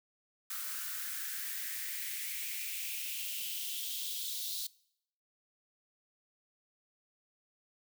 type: noise with high-pass filter sweep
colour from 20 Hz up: blue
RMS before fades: -39 dBFS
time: 0.5-4.67 s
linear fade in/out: 5 ms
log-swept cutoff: 1300 to 4000 Hz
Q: 4.4
effects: noise-tail reverb RT60 0.7 s tail -22 dB re dry